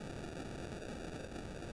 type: noise with sample-and-hold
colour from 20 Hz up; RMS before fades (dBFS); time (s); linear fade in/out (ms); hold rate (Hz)
white; -45; 0-1.72; 5; 1050
effects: resampled to 22050 Hz